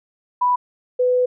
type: tone pair in turn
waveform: sine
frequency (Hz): 987.8 / 499.5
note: B5 / B4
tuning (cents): 0 / +20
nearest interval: octave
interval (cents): 1180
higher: first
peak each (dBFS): -14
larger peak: neither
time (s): 0.41-0.56 / 0.99-1.26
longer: second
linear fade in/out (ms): 10
effects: none